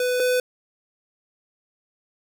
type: tone pair in turn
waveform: square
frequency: 498.2 / 500.8 Hz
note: B4 / B4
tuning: +15 / +24 cents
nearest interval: unison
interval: 9 cents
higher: second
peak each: -21 / -19 dBFS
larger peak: second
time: 0-0.2 / 0.2-0.4 s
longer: neither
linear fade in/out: 2 ms
effects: none